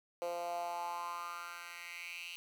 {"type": "tone with high-pass filter sweep", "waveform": "10% pulse", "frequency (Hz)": 172.9, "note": "F3", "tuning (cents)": -17, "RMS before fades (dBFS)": -42, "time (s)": [0.22, 2.36], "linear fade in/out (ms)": 0, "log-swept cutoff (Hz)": [520, 2900], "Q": 4.9, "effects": []}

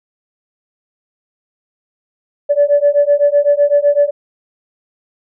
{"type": "beating tone pair", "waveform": "sine", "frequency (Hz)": [574, 581.9], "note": ["D5", "D5"], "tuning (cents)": [-40, -16], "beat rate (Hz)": 7.9, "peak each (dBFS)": -11, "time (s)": [2.49, 4.11], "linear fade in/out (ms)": 20, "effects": ["tanh soft clip ceiling -2 dBFS"]}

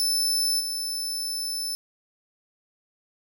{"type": "tone with level steps", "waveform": "sawtooth", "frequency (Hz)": 5274, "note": "E8", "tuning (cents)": 0, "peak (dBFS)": [-19, -25], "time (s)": [0, 1.75], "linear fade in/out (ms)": 0, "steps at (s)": 0.59, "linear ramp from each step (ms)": 20, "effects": []}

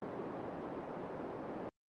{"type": "band-pass noise", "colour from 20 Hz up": "pink", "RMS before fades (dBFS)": -43, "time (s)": [0.02, 1.69], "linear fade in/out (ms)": 0, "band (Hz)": [260, 790], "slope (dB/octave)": 12, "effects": ["Opus 32 kbps"]}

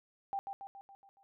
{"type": "tone with echo", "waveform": "sine", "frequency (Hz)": 790, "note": "G5", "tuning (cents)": 13, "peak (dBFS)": -33, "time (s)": [0.33, 0.39], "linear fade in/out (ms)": 0, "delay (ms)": 140, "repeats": 6, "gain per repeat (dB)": -5, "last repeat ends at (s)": 1.23, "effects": []}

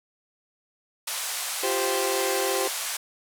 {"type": "band-pass noise", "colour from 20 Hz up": "white", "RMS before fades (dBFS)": -31, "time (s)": [1.07, 2.97], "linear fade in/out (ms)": 5, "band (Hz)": [620, 12000], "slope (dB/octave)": 24}
{"type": "chord", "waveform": "30% pulse", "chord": "F suspended second", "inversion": "none", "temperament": "equal", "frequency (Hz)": [349.2, 392, 523.3], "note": ["F4", "G4", "C5"], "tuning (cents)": [0, 0, 0], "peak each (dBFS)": [-30, -25, -26], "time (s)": [1.63, 2.68], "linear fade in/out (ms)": 5}
{"effects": []}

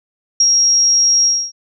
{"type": "tone with ADSR envelope", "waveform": "sine", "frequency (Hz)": 5610, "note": "F8", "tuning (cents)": 7, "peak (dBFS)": -7, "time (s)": [0.4, 1.52], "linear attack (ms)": 5, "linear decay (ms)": 47, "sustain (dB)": -2, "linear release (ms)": 270, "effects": []}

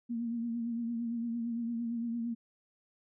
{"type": "tone with vibrato", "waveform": "sine", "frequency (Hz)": 233.4, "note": "A#3", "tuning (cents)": 2, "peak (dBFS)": -32, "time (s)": [0.09, 2.35], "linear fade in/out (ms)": 20, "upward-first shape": "triangle", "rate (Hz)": 8.8, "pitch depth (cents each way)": 50, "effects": []}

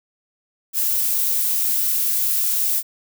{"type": "noise", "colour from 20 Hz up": "violet", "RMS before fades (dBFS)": -20, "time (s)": [0.73, 2.83], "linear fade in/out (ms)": 50, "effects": []}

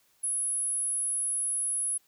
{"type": "tone", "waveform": "sine", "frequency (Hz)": 10690, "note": "E9", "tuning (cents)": 23, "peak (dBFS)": -27, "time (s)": [0.23, 1.98], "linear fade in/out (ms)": 10, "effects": ["white hiss -67 dBFS RMS until 2.07 s"]}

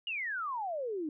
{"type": "exponential sweep", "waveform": "sine", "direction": "down", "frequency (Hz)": [2918, 291.1], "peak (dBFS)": -33, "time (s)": [0.07, 1.09], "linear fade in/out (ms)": 2, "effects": []}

